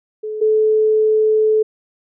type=tone pair in turn; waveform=sine; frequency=430 / 433.2 Hz; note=A4 / A4; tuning=-40 / -27 cents; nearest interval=unison; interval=13 cents; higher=second; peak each=-22 / -11 dBFS; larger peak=second; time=0.23-0.41 / 0.41-1.63 s; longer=second; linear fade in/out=10 ms; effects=none